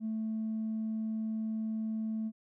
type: tone with tanh clipping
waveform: triangle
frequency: 220 Hz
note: A3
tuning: in tune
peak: -32 dBFS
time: 0-2.32 s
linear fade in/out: 50 ms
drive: 5 dB
effects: none